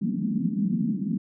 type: band-pass noise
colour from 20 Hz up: white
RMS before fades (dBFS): -26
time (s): 0.01-1.18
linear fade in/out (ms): 10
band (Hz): 180 to 240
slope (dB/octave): 48
effects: none